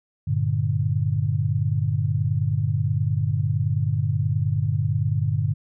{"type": "chord", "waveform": "sine", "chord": "G minor", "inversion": "none", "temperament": "equal", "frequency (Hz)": [98, 116.54, 146.83], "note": ["G2", "Bb2", "D3"], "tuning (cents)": [0, 0, 0], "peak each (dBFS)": -24, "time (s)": [0.27, 5.54], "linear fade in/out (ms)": 10, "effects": []}